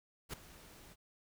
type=noise with ADSR envelope; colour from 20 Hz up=pink; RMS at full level=-40 dBFS; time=0.29-0.96 s; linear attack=44 ms; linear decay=4 ms; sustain=-17 dB; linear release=41 ms; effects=none